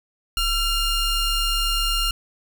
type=ring-modulated tone; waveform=30% pulse; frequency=1394 Hz; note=F6; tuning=4 cents flat; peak=-14 dBFS; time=0.37-2.11 s; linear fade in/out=2 ms; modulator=1430 Hz; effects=none